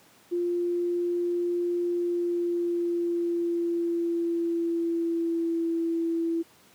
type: tone with pitch glide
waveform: sine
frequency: 349.2 to 332.5 Hz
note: F4 to E4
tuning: 0 to +15 cents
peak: -24 dBFS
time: 0.31-6.43 s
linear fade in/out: 20 ms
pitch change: -85 cents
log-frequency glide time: 1.86-5.69 s
effects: pink hiss -57 dBFS RMS until 6.74 s + high-pass 150 Hz 12 dB/octave